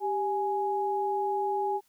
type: tone pair together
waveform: sine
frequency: 393.1 / 833 Hz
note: G4 / G#5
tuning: +5 / +5 cents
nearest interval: octave + minor second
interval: 1300 cents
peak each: -30 / -28 dBFS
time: 0-1.81 s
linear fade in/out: 50 ms
effects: white hiss -68 dBFS RMS until 1.88 s